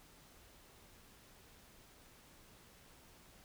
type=silence; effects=pink hiss -62 dBFS RMS until 3.44 s